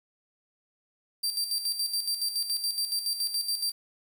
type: tone with tremolo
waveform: sawtooth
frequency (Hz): 4699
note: D8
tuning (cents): 0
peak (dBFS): -23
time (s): 1.23-3.72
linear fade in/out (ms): 10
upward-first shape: square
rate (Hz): 7.1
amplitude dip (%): 60
effects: 9-bit